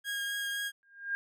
30% pulse tone with vibrato, 1631 Hz, G#6, 32 cents flat, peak -30 dBFS, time 0.04-0.72 s, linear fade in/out 50 ms, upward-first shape triangle, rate 3.9 Hz, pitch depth 12 cents each way
sine tone with exponential growth, 1612 Hz, G6, 48 cents sharp, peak -27 dBFS, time 0.83-1.15 s, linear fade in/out 0 ms, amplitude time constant 69 ms
effects none

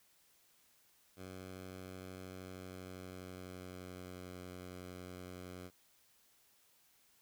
10% pulse tone with pitch glide, 93.1 to 90.82 Hz, F#2 to F#2, +11 to -32 cents, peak -39 dBFS, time 1.16-5.71 s, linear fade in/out 50 ms, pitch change -43 cents, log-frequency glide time 2.2-4.34 s, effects white hiss -70 dBFS RMS until 7.21 s

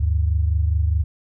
sine tone pair together, 75.33 / 100.2 Hz, D2 / G2, +45 / +38 cents, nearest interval perfect fourth, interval 493 cents, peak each -17 / -23 dBFS, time 0-1.04 s, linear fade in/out 10 ms, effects none

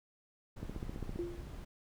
brown noise, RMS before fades -45 dBFS, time 0.56-1.65 s, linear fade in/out 10 ms
click train, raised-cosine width 3 ms, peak -28 dBFS, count 9, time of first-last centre 0.63-1.16 s, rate 15.1 Hz
sine tone with exponential decay, 346.7 Hz, F4, 13 cents flat, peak -32 dBFS, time 1.19-1.58 s, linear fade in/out 1 ms, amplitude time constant 84 ms
effects none

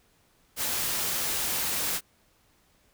white noise, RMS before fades -29 dBFS, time 0.56-2.01 s, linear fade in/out 50 ms, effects pink hiss -65 dBFS RMS until 2.93 s

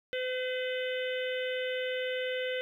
harmonic tone with a mistuned harmonic, 509 Hz, C5, 48 cents flat, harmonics 1 / 3 / 4 / 5 / 6 / 7, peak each -32 / -40 / -40 / -45 / -41 / -46 dBFS, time 0.13-2.61 s, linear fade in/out 0 ms, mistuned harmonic 6, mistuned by -17 cents, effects 11-bit

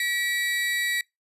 35% pulse tone pair together, 1934.1 / 2300 Hz, B6 / D7, -37 / -37 cents, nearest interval minor third, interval 300 cents, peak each -23 / -30 dBFS, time 0-1.01 s, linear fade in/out 2 ms, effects noise-tail reverb RT60 0.2 s tail -25 dB re dry + resampled to 32000 Hz

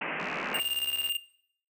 white band-pass noise, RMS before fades -34 dBFS, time 0.01-0.6 s, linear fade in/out 5 ms, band 150 to 2800 Hz, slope 96 dB/octave
click train, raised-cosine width 0.2 ms, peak -27 dBFS, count 63, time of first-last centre 0.2-1.09 s, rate 69.7 Hz
square tone with tremolo, 2807 Hz, F7, 8 cents sharp, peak -27 dBFS, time 0.54-1.17 s, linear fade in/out 5 ms, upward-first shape square, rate 18 Hz, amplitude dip 60%
effects noise-tail reverb RT60 0.6 s tail -18 dB re dry

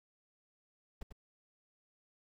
brown noise with echo, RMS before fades -41 dBFS, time 1.01-1.03 s, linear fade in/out 5 ms, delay 95 ms, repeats 1, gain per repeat -7 dB, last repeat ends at 1.125 s, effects none

